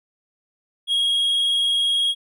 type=tone with vibrato; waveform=triangle; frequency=3286 Hz; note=G#7; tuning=19 cents flat; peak=-16 dBFS; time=0.87-2.15 s; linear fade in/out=50 ms; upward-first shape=sine; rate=20 Hz; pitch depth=24 cents each way; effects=none